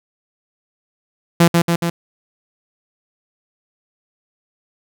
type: tone with echo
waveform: sawtooth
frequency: 170 Hz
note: F3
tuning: 46 cents flat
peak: -4 dBFS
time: 1.4-1.48 s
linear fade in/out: 5 ms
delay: 140 ms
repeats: 3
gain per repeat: -3 dB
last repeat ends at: 1.9 s
effects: none